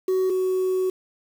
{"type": "tone pair in turn", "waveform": "sine", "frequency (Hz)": [374.5, 372.7], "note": ["F#4", "F#4"], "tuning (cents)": [21, 13], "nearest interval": "unison", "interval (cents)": 8, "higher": "first", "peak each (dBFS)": [-16, -18], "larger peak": "first", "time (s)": [[0.08, 0.3], [0.3, 0.9]], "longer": "second", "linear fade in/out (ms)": 5, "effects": ["tanh soft clip ceiling -18 dBFS", "7-bit"]}